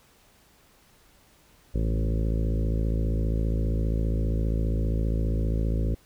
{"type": "harmonic tone with a mistuned harmonic", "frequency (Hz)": 55, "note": "A1", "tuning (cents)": 0, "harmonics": [1, 2, 3, 4, 5, 6, 7, 8, 9, 10], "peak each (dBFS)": [-24, -30, -34, -36, -38, -40, -41, -42, -43, -44], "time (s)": [1.74, 5.95], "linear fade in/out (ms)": 10, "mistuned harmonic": 3, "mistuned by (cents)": -19, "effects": ["pink hiss -59 dBFS RMS until 6.05 s"]}